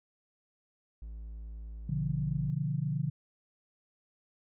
triangle tone, 55 Hz, A1, in tune, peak -38 dBFS, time 1.02-2.5 s, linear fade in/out 0 ms
sine chord, B diminished, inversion none, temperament equal, 123.47 / 146.83 / 174.61 Hz, B2 / D3 / F3, 0 / 0 / 0 cents, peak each -36 / -31 / -36 dBFS, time 1.89-3.1 s, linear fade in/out 5 ms
effects none

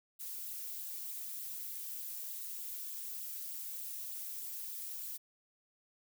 violet noise with flanger, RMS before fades -43 dBFS, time 0.19-5.18 s, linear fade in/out 20 ms, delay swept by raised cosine 0.24 to 5.74 ms, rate 3.3 Hz, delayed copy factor +0.8, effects none

